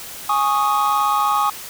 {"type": "chord", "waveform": "triangle", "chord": "Ab suspended fourth", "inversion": "none", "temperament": "just", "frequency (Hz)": [830.6, 1107.5, 1245.9], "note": ["Ab5", "Db6", "Eb6"], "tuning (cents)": [0, -2, 2], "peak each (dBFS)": -18, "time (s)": [0.29, 1.5], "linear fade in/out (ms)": 5, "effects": ["white hiss -34 dBFS RMS until 1.69 s"]}